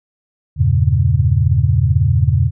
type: chord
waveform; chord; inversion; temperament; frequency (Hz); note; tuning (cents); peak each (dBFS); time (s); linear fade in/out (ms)
sine; E diminished seventh; none; equal; 82.41 / 98 / 116.54 / 138.59; E2 / G2 / Bb2 / Db3; 0 / 0 / 0 / 0; -16; 0.56-2.51; 50
effects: none